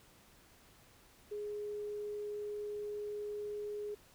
sine tone, 416.3 Hz, G#4, 4 cents sharp, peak -38 dBFS, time 1.31-3.95 s, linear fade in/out 10 ms, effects pink hiss -63 dBFS RMS until 4.14 s

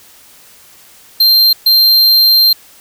square tone bursts at uneven times, 4165 Hz, C8, 9 cents flat, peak -6 dBFS, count 2, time 1.2-1.53 / 1.66-2.53 s, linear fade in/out 5 ms, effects white hiss -42 dBFS RMS until 2.8 s

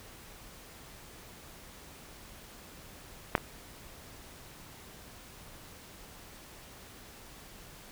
clicks, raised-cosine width 0.5 ms, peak -8 / -25 dBFS, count 2, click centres 3.352 / 3.379 s, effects pink hiss -51 dBFS RMS until 7.91 s

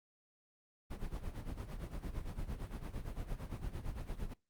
brown noise with tremolo, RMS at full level -39 dBFS, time 0.9-4.34 s, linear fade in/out 10 ms, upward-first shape sine, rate 8.8 Hz, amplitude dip 75%, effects noise-tail reverb RT60 0.2 s tail -21 dB re dry + Opus 32 kbps

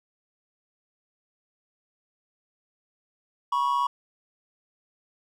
triangle tone pair together, 971.8 / 1108.7 Hz, B5 / C#6, -28 / 0 cents, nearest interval major second, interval 228 cents, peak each -23 dBFS, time 3.52-3.87 s, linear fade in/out 5 ms, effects none

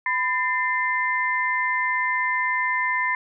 sine tone cluster, 1003 / 1795 / 2079 Hz, B5 / A6 / C7, +26 / +34 / -12 cents, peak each -25 dBFS, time 0.06-3.15 s, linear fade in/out 2 ms, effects none

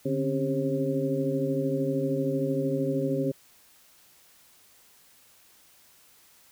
sine tone cluster, 145.5 / 264.1 / 277.1 / 399.4 / 538 Hz, D3 / C4 / C#4 / G4 / C5, -16 / +16 / -1 / +32 / +48 cents, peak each -31 dBFS, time 0.05-3.32 s, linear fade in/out 10 ms, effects white hiss -58 dBFS RMS until 6.51 s

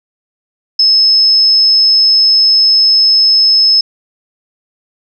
sine tone, 5200 Hz, E8, 24 cents flat, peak -5 dBFS, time 0.79-3.81 s, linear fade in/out 5 ms, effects none

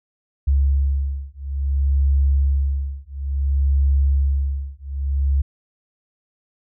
sine beating tone pair, 68.8 / 69.38 Hz, C#2 / C#2, -12 / +2 cents, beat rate 0.58 Hz, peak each -19 dBFS, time 0.47-5.42 s, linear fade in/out 10 ms, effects none

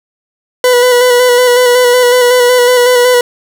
40% pulse tone with vibrato, 493.9 Hz, B4, in tune, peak -4 dBFS, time 0.64-3.21 s, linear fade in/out 2 ms, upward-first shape square, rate 5.4 Hz, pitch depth 24 cents each way, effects none

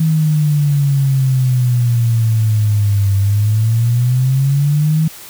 sine exponential two-way sweep, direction down then up, 160.9 to 98 to 160.9 Hz, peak -10 dBFS, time 0-5.08 s, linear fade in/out 5 ms, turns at 3.16 s, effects white hiss -35 dBFS RMS until 5.29 s

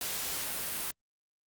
white noise, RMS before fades -35 dBFS, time 0.01-0.91 s, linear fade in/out 2 ms, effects Opus 48 kbps

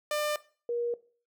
sawtooth / sine tone pair in turn, 598 / 475.3 Hz, D5 / A#4, +31 / +34 cents, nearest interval major third, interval 397 cents, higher first, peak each -24 / -28 dBFS, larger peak first, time 0.11-0.36 / 0.69-0.94 s, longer neither, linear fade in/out 2 ms, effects noise-tail reverb RT60 0.4 s tail -18 dB re dry

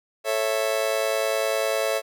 40% pulse chord, A major, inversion none, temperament just, 440 / 550 / 660 Hz, A4 / C#5 / E5, 0 / -14 / +2 cents, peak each -28 / -25 / -25 dBFS, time 0.24-2.02 s, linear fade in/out 50 ms, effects none

